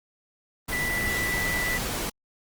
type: tone in noise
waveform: sine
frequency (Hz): 1975.5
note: B6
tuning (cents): 0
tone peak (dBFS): -26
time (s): 0.72-1.78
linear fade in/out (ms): 10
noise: pink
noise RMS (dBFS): -30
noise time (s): 0.68-2.1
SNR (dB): +1
effects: Opus 24 kbps